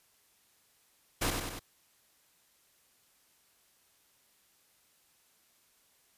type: noise with echo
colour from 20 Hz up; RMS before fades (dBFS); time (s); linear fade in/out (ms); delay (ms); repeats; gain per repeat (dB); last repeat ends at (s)
pink; -30; 1.21-1.31; 10; 95; 3; -4; 1.595
effects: white hiss -68 dBFS RMS until 6.17 s + resampled to 32000 Hz